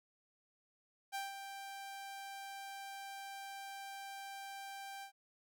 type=tone with ADSR envelope; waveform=sawtooth; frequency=787 Hz; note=G5; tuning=7 cents sharp; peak=-34 dBFS; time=1.12-5.12 s; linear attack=31 ms; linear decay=170 ms; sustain=-8 dB; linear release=92 ms; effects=none